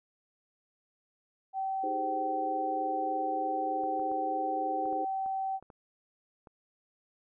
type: tone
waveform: sine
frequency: 770 Hz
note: G5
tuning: 31 cents flat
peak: -30 dBFS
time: 1.53-5.6 s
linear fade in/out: 50 ms
type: chord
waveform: sine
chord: Ab major seventh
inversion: second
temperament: equal with one note detuned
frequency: 314.2 / 392 / 415.3 / 523.3 Hz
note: Eb4 / G4 / Ab4 / C5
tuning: +17 / 0 / 0 / 0 cents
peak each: -38 / -41 / -43 / -38 dBFS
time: 1.83-5.05 s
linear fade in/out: 10 ms
type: clicks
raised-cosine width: 1 ms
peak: -37 dBFS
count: 9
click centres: 3.837 / 3.996 / 4.116 / 4.856 / 4.928 / 5.261 / 5.626 / 5.702 / 6.472 s
effects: none